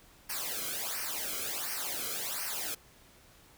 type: noise with flanger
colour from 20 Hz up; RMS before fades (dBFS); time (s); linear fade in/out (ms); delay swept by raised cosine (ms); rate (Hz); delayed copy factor
white; -36; 0.29-2.75; 10; 0.27 to 1.12; 1.4; -0.9
effects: pink hiss -59 dBFS RMS until 3.57 s